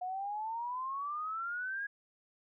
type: exponential sweep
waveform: sine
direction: up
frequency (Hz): 719 to 1661.2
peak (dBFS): -35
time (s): 0.01-1.87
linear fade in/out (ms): 10
effects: none